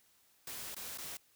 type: noise with dropouts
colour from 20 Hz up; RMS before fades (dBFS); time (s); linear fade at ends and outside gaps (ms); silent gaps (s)
white; -44; 0.47-1.17; 2; 0.746-0.765 / 0.975-0.984
effects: white hiss -69 dBFS RMS until 1.35 s